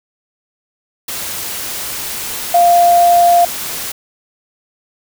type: tone in noise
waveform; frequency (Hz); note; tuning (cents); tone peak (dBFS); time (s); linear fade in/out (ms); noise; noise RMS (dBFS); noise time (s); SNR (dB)
sine; 696; F5; -6; -6; 2.54-3.45; 5; white; -23; 1.08-3.92; +14
effects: none